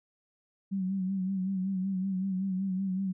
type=tone with vibrato; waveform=sine; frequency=190 Hz; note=F#3; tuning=46 cents sharp; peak=-28 dBFS; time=0.71-3.13 s; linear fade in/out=20 ms; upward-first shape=sine; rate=5.3 Hz; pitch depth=55 cents each way; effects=none